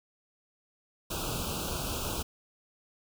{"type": "band-stop noise", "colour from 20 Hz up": "pink", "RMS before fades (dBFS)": -34, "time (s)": [1.1, 2.23], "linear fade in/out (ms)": 10, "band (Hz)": [1500, 2500], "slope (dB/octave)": 96, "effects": []}